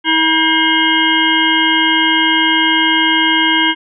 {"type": "harmonic tone with a mistuned harmonic", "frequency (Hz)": 320, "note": "D#4", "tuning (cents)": 49, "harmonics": [1, 3, 5, 7, 9, 10], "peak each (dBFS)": [-17, -17, -17, -17, -17, -17], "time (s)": [0.04, 3.75], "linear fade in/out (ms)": 50, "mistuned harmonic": 7, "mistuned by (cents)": -90, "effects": []}